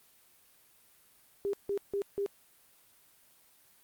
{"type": "tone bursts", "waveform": "sine", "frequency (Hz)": 400.6, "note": "G4", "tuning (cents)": 38, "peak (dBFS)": -29, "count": 4, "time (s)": [1.45, 2.262], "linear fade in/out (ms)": 0, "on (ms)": 83, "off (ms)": 160, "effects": ["white hiss -63 dBFS RMS until 3.83 s", "Opus 32 kbps"]}